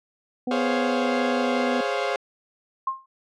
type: harmonic tone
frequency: 248.9 Hz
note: B3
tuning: 14 cents sharp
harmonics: 1 / 2 / 3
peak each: -25 / -31 / -35 dBFS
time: 0.47-1.81 s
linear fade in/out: 5 ms
type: chord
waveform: sawtooth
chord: Db major seventh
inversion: second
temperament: equal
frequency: 415.3 / 523.3 / 554.4 / 698.5 Hz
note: Ab4 / C5 / Db5 / F5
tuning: 0 / 0 / 0 / 0 cents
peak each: -25 dBFS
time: 0.51-2.16 s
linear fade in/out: 2 ms
type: tone with exponential decay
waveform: sine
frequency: 1063 Hz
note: C6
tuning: 27 cents sharp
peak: -19 dBFS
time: 2.87-3.06 s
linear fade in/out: 5 ms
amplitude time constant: 40 ms
effects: low-pass 4000 Hz 12 dB/octave